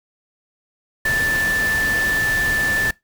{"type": "tone in noise", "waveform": "sine", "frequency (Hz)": 1760, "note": "A6", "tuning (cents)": 0, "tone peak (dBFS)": -17, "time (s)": [1.05, 2.91], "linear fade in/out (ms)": 5, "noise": "pink", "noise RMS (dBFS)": -27, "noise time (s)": [1.05, 2.91], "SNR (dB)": 7, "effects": ["noise-tail reverb RT60 0.2 s tail -23 dB re dry"]}